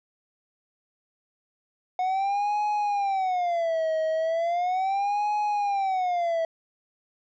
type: tone with vibrato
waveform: triangle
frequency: 729 Hz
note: F#5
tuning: 26 cents flat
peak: -21 dBFS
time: 1.99-6.45 s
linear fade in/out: 2 ms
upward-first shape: sine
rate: 0.37 Hz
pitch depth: 240 cents each way
effects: resampled to 16000 Hz